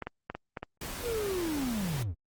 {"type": "clicks", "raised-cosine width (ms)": 0.5, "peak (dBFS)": -20, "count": 6, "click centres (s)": [0.023, 0.07, 0.3, 0.35, 0.572, 0.63]}
{"type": "noise", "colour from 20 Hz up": "pink", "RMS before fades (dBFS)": -39, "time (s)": [0.81, 2.03], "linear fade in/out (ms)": 5}
{"type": "linear sweep", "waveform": "triangle", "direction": "down", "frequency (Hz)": [493.9, 71.3], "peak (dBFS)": -28, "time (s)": [1.02, 2.15], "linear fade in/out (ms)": 50}
{"effects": ["Opus 24 kbps"]}